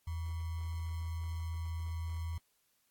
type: tone with sample-and-hold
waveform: sine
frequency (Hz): 82.41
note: E2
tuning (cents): 0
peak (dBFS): -35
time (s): 0.07-2.38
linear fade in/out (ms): 5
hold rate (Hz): 1050
effects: white hiss -75 dBFS RMS until 2.9 s + AAC 64 kbps